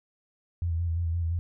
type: tone with vibrato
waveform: sine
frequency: 84.2 Hz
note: E2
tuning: 37 cents sharp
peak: -25 dBFS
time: 0.62-1.39 s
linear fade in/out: 0 ms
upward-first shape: square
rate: 5.8 Hz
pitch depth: 36 cents each way
effects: none